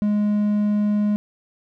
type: tone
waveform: triangle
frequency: 208.2 Hz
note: G#3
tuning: 5 cents sharp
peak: -15 dBFS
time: 0.02-1.16 s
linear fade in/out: 0 ms
effects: none